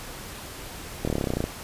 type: slowing click train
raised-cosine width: 2 ms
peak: -12 dBFS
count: 14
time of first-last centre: 1.05-1.44 s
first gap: 25 ms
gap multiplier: 1.03
effects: pink hiss -39 dBFS RMS until 1.63 s + resampled to 32000 Hz